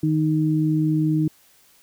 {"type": "tone pair together", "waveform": "sine", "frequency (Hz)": [155.56, 310.8], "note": ["D#3", "D#4"], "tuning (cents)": [0, -2], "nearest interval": "octave", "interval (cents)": 1198, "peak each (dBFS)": -20, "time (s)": [0.03, 1.28], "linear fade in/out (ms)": 5, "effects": ["white hiss -56 dBFS RMS until 1.82 s"]}